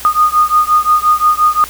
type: beating tone pair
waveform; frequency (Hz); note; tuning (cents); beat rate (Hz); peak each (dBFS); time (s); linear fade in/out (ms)
sine; 1227 / 1232.7; D#6 / D#6; -25 / -17; 5.7; -11; 0.05-1.64; 0
effects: added 60 Hz sine -38 dBFS peak until 1.69 s + white hiss -30 dBFS RMS until 1.69 s